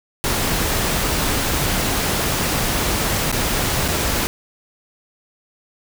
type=noise with dropouts; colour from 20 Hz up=pink; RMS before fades=-20 dBFS; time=0.24-4.27 s; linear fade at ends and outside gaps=0 ms; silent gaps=3.316-3.326 / 3.88-3.884 s; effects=none